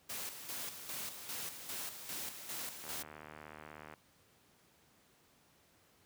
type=noise with tremolo; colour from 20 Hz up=white; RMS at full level=-42 dBFS; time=0.09-3.03 s; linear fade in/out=10 ms; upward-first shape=square; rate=2.5 Hz; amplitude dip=55%
type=click train; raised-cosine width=0.5 ms; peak=-34 dBFS; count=85; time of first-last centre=2.84-3.938 s; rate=76.5 Hz
effects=pink hiss -68 dBFS RMS until 6.05 s + high-pass 80 Hz 12 dB/octave